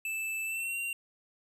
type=tone with pitch glide; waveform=square; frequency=2637 to 2760 Hz; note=E7 to F7; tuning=0 to -21 cents; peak=-33 dBFS; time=0.05-0.93 s; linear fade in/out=2 ms; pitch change=+79 cents; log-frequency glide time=0.45-0.78 s; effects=none